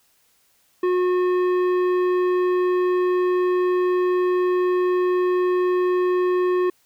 sine tone with tanh clipping, 362.4 Hz, F#4, 36 cents flat, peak -19 dBFS, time 0.83-6.7 s, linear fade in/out 5 ms, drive 12 dB, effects white hiss -62 dBFS RMS until 6.85 s

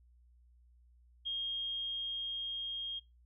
sine tone with level ramp, 3240 Hz, G#7, 43 cents flat, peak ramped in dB -34 to -37 dBFS, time 1.25-3 s, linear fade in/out 20 ms, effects noise-tail reverb RT60 0.2 s tail -21 dB re dry + added 60 Hz sine -61 dBFS peak until 3.25 s

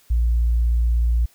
sine tone, 58.27 Hz, A#1, in tune, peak -14 dBFS, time 0.1-1.26 s, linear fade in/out 10 ms, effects tanh soft clip ceiling -12 dBFS + white hiss -56 dBFS RMS until 1.34 s

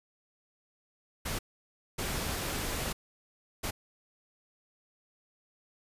pink noise bursts at uneven times, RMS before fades -34 dBFS, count 3, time 1.25-1.39 / 1.98-2.93 / 3.63-3.71 s, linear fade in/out 10 ms, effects resampled to 32000 Hz

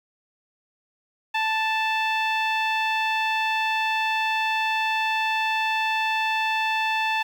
sawtooth tone with low-pass filter, 880 Hz, A5, in tune, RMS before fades -24 dBFS, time 1.34-7.23 s, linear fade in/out 10 ms, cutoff 3000 Hz, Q 2.5, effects 8-bit

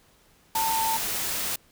sine tone in noise, 897 Hz, A5, 33 cents sharp, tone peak -24 dBFS, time 0.55-0.97 s, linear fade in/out 5 ms, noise white, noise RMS -29 dBFS, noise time 0.55-1.56 s, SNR +2 dB, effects pink hiss -60 dBFS RMS until 1.71 s

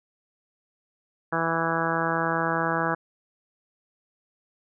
harmonic tone, 164.81 Hz, E3, in tune, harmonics 1 / 2 / 3 / 4 / 5 / 6 / 7 / 8 / 9 / 10, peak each -32 / -32 / -32 / -32 / -32 / -32 / -32 / -32 / -32 / -32 dBFS, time 1.32-2.95 s, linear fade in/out 10 ms, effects none

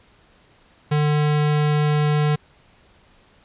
square tone, 149.5 Hz, D3, 31 cents sharp, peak -17 dBFS, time 0.91-2.36 s, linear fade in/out 10 ms, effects pink hiss -55 dBFS RMS until 3.44 s + resampled to 8000 Hz

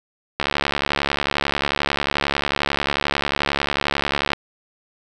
click train, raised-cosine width 0.3 ms, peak -3 dBFS, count 281, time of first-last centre 0.4-4.333 s, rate 71.2 Hz, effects none

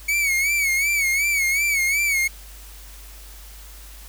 45% pulse tone with vibrato, 2237 Hz, C#7, 15 cents sharp, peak -18 dBFS, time 0.08-2.28 s, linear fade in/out 10 ms, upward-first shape sine, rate 2.7 Hz, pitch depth 90 cents each way, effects added 50 Hz sine -40 dBFS peak until 4.08 s + white hiss -45 dBFS RMS until 4.08 s

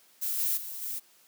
violet noise with level steps, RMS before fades -31 / -28 / -39 / -35 dBFS, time 0.21-1 s, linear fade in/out 20 ms, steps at 0.38 / 0.56 / 0.81 s, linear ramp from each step 20 ms, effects white hiss -61 dBFS RMS until 1.27 s + high-pass 200 Hz 12 dB/octave

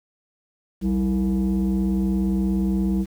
sine tone with frequency modulation, 192.5 Hz, G3, 31 cents flat, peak -17 dBFS, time 0.81-3.06 s, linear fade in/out 50 ms, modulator 134 Hz, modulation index 0.83, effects tanh soft clip ceiling -16 dBFS + 8-bit

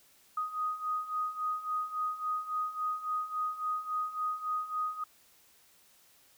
sine beating tone pair, 1244.5 / 1248.1 Hz, D#6 / D#6, 0 / +5 cents, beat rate 3.6 Hz, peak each -37 / -33 dBFS, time 0.37-5.04 s, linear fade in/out 5 ms, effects white hiss -63 dBFS RMS until 6.37 s

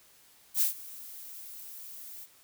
violet noise with ADSR envelope, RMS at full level -24 dBFS, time 0.54-2.27 s, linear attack 73 ms, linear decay 120 ms, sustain -21 dB, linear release 39 ms, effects white hiss -60 dBFS RMS until 2.43 s

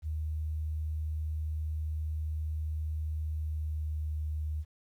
sine tone with pitch glide, 77.5 to 76.57 Hz, D#2 to D#2, -6 to -27 cents, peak -31 dBFS, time 0.02-4.65 s, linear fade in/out 50 ms, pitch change -21 cents, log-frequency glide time 3.23-4.14 s, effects 11-bit

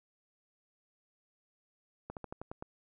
slowing click train, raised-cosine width 1 ms, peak -27 dBFS, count 7, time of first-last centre 2.1-2.625 s, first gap 68 ms, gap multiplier 1.1, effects none

